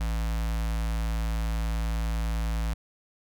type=tone with notch filter; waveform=square; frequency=55.1 Hz; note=A1; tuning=3 cents sharp; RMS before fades=-28 dBFS; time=0-2.74 s; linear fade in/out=10 ms; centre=370 Hz; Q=1.1; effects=none